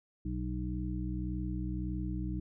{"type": "harmonic tone", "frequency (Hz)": 61.74, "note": "B1", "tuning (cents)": 0, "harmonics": [1, 2, 3, 5], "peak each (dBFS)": [-36, -40, -39, -40], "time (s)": [0.25, 2.4], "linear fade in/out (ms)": 5, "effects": []}